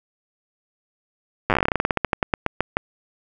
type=slowing click train; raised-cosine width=0.5 ms; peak=-3 dBFS; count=25; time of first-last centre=1.5-2.769 s; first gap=8 ms; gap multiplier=1.14; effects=none